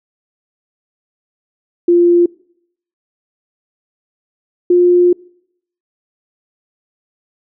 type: tone pair in turn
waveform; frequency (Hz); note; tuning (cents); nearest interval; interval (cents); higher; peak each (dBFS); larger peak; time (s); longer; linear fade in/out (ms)
sine; 347.2 / 354.3; F4 / F4; -10 / +25; unison; 35; second; -6; neither; 1.88-2.26 / 4.7-5.13; second; 5
effects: noise-tail reverb RT60 0.7 s tail -24 dB re dry